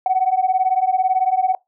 sine beating tone pair, 740 / 758 Hz, F#5 / F#5, 0 / +42 cents, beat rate 18 Hz, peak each -17 dBFS, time 0.06-1.55 s, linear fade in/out 2 ms, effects noise-tail reverb RT60 0.2 s tail -25 dB re dry + tanh soft clip ceiling -8 dBFS

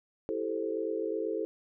sine chord, A minor seventh, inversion second, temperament equal, 329.6 / 392 / 440 / 523.3 Hz, E4 / G4 / A4 / C5, 0 / 0 / 0 / 0 cents, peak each -36 / -37 / -33 / -38 dBFS, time 0.29-1.45 s, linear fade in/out 0 ms, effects none

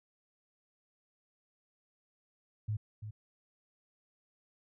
sine tone with echo, 106.8 Hz, G#2, 49 cents sharp, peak -31 dBFS, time 2.68-2.77 s, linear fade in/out 10 ms, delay 340 ms, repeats 1, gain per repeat -9 dB, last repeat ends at 3.11 s, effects none

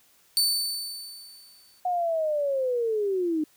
sawtooth tone with exponential decay, 4523 Hz, C#8, 34 cents sharp, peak -16 dBFS, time 0.37-1.8 s, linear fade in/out 0 ms, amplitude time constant 310 ms
sine linear sweep, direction down, 732 to 300 Hz, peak -23 dBFS, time 1.85-3.44 s, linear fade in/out 5 ms
effects white hiss -61 dBFS RMS until 3.56 s

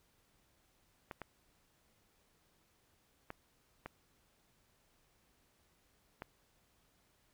clicks, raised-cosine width 0.5 ms, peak -28 dBFS, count 5, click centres 1.112 / 1.217 / 3.304 / 3.86 / 6.221 s, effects pink hiss -73 dBFS RMS until 7.33 s

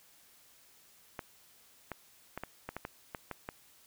clicks, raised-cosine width 0.5 ms, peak -23 dBFS, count 10, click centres 1.192 / 1.917 / 2.376 / 2.436 / 2.69 / 2.766 / 2.851 / 3.148 / 3.313 / 3.489 s, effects white hiss -62 dBFS RMS until 3.86 s

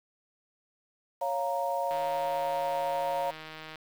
sine chord, Bb minor, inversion first, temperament equal, 554.4 / 698.5 / 932.3 Hz, Db5 / F5 / Bb5, 0 / 0 / 0 cents, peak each -32 dBFS, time 1.21-3.31 s, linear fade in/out 10 ms
click train, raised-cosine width 0.3 ms, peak -27 dBFS, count 291, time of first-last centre 1.91-3.757 s, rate 157 Hz
effects 8-bit

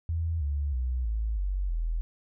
sine tone with pitch steps, 82.41 / 71.74 / 62.46 / 54.37 / 47.33 / 41.2 Hz, E2 / D2 / B1 / A1 / F#1 / E1, 0 / -40 / +20 / -20 / +40 / 0 cents, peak -26 dBFS, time 0.09-2.01 s, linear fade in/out 0 ms, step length 320 ms, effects none

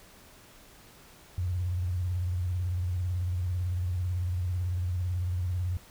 sine tone with vibrato, 89.7 Hz, F2, 47 cents sharp, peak -27 dBFS, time 1.38-5.77 s, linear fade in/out 0 ms, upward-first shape sine, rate 18 Hz, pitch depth 87 cents each way, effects pink hiss -54 dBFS RMS until 5.9 s

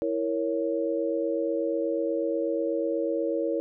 sine chord, A# diminished, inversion second, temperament equal, 329.6 / 466.2 / 554.4 Hz, E4 / A#4 / C#5, 0 / 0 / 0 cents, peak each -29 dBFS, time 0.02-3.6 s, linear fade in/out 0 ms, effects none

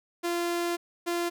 sawtooth tone pair in turn, 345 / 345 Hz, F4 / F4, -21 / -21 cents, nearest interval unison, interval 0 cents, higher neither, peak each -23 / -23 dBFS, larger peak neither, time 0.23-0.77 / 1.06-1.3 s, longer first, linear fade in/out 20 ms, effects none

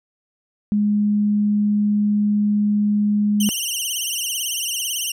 sine tone, 207.7 Hz, G#3, in tune, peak -15 dBFS, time 0.72-3.49 s, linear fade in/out 0 ms
15% pulse tone with vibrato, 2950 Hz, F#7, 6 cents flat, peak -15 dBFS, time 3.4-5.12 s, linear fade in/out 5 ms, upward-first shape triangle, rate 18 Hz, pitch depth 140 cents each way
effects none

